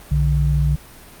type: tone pair together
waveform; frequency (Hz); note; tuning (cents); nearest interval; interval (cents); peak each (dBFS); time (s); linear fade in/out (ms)
sine; 61.73 / 146.83; B1 / D3; 0 / 0; octave + minor third; 1500; -17; 0.11-0.76; 10
effects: pink hiss -42 dBFS RMS until 1.2 s + Opus 32 kbps

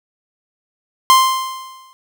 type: tone with exponential decay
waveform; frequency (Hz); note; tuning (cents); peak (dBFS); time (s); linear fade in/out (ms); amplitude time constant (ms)
45% pulse; 1046.5; C6; 0; -5; 1.1-1.93; 0; 180
effects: none

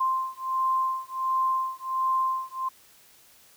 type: beating tone pair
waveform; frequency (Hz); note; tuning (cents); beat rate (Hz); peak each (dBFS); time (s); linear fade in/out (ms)
sine; 1046.5 / 1047.9; C6 / C6; 0 / +2; 1.4; -27; 0-2.69; 10
effects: white hiss -56 dBFS RMS until 3.56 s

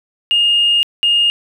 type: tone bursts at uneven times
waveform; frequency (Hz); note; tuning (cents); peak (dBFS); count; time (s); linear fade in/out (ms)
sine; 2839; F7; +28; -9; 2; 0.31-0.83 / 1.03-1.3; 0
effects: tanh soft clip ceiling -5 dBFS + 8-bit

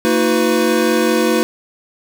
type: tone cluster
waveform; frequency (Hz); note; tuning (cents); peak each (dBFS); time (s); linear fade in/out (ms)
square; 227.6 / 318.4 / 363.4 / 498.6; A#3 / D#4 / F#4 / B4; -41 / +40 / -31 / +16; -19; 0.05-1.43; 0
effects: none

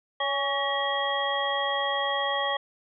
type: tone cluster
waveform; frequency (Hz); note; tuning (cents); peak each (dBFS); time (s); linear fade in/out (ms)
sine; 562 / 827 / 1123 / 1915 / 3270; C#5 / G#5 / C#6 / A#6 / G#7; +24 / -8 / +22 / +46 / -28; -31; 0.2-2.57; 5
effects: none

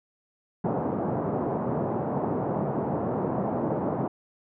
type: band-pass noise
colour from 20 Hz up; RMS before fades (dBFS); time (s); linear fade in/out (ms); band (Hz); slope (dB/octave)
pink; -28; 0.64-4.08; 5; 130 to 910; 24
effects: none

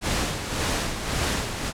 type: noise with tremolo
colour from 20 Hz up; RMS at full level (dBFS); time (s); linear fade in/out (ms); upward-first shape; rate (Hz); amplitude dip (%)
pink; -24; 0.01-1.73; 50; sine; 1.8; 55
effects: low-pass 9000 Hz 12 dB/octave

